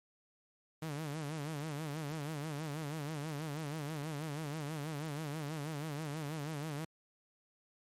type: tone with vibrato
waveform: sawtooth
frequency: 150.9 Hz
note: D3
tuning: 47 cents sharp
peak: -34 dBFS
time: 0.82-6.85 s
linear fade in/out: 5 ms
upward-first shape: sine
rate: 6.2 Hz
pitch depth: 120 cents each way
effects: MP3 64 kbps